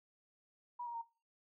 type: tone with pitch steps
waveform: sine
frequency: 967 / 945.5 / 924.4 Hz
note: B5 / A#5 / A#5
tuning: -37 / +24 / -15 cents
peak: -40 dBFS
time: 0.79-1.018 s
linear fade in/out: 10 ms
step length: 76 ms
effects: noise-tail reverb RT60 0.3 s tail -17 dB re dry